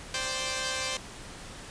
5% pulse chord, C suspended second, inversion none, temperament equal, 523.3 / 587.3 / 784 Hz, C5 / D5 / G5, 0 / 0 / 0 cents, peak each -20 / -25 / -26 dBFS, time 0.14-0.97 s, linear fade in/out 2 ms, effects pink hiss -44 dBFS RMS until 1.7 s + resampled to 22050 Hz

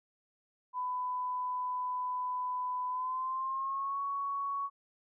sine tone with pitch glide, 1000 to 1116 Hz, B5 to C#6, +21 to +11 cents, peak -32 dBFS, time 0.73-4.7 s, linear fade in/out 50 ms, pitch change +190 cents, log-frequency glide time 2.88-4.01 s, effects none

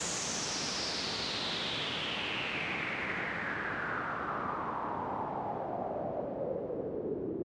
pink noise with low-pass filter sweep, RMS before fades -35 dBFS, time 0-7.43 s, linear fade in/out 10 ms, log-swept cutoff 7100 to 370 Hz, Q 4.3, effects high-pass 150 Hz 12 dB/octave + resampled to 22050 Hz

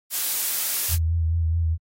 blue noise, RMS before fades -24 dBFS, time 0.1-0.98 s, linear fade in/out 50 ms
sine tone with vibrato, 82.4 Hz, E2, in tune, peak -19 dBFS, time 0.89-1.78 s, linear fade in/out 50 ms, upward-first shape sine, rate 4.7 Hz, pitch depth 40 cents each way
effects AAC 48 kbps

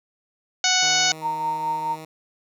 harmonic tone, 740 Hz, F#5, in tune, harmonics 1 / 2 / 3 / 4 / 5 / 6 / 7 / 8 / 9, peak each -26 / -26 / -26 / -26 / -26 / -26 / -26 / -26 / -26 dBFS, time 0.64-1.12 s, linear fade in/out 2 ms
10% pulse tone with pitch glide, 155.56 to 157.91 Hz, D#3 to D#3, 0 to +26 cents, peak -28 dBFS, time 0.82-2.05 s, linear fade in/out 5 ms, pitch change +26 cents, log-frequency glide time 1.03-1.15 s
sine tone with tremolo, 921 Hz, A#5, 21 cents flat, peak -20 dBFS, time 1.21-1.97 s, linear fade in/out 50 ms, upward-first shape triangle, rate 4.6 Hz, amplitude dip 55%
effects none

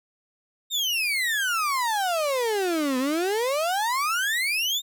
35% pulse exponential two-way sweep, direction down then up, 3729 to 249.3 to 3729 Hz, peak -21 dBFS, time 0.7-4.82 s, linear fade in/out 50 ms, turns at 2.98 s, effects none

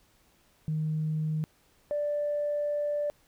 sine tone pair in turn, 155.56 / 587.3 Hz, D#3 / D5, 0 / 0 cents, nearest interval octave + major seventh, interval 2300 cents, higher second, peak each -26 dBFS, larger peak neither, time 0.68-1.44 / 1.91-3.1 s, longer second, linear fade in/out 0 ms, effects tanh soft clip ceiling -22 dBFS + pink hiss -65 dBFS RMS until 3.27 s

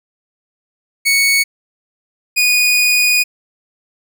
sawtooth tone pair in turn, 2221 / 2468 Hz, C#7 / D#7, +3 / -15 cents, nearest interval major second, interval 182 cents, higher second, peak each -7 dBFS, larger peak neither, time 1.05-1.44 / 2.36-3.24 s, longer second, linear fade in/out 20 ms, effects none

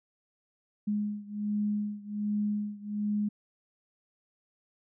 sine beating tone pair, 207.7 / 209 Hz, G#3 / G#3, 0 / +11 cents, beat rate 1.3 Hz, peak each -31 / -33 dBFS, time 0.87-3.29 s, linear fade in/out 10 ms, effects none

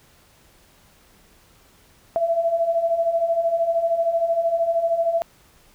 sine beating tone pair, 659.3 / 672.3 Hz, E5 / E5, 0 / +34 cents, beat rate 13 Hz, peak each -25 / -19 dBFS, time 2.16-5.22 s, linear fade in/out 0 ms, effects pink hiss -55 dBFS RMS until 5.74 s

